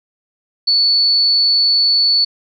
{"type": "tone", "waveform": "sine", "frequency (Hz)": 4450, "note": "C#8", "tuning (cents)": 6, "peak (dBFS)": -10, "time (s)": [0.67, 2.25], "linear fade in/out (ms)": 10, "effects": []}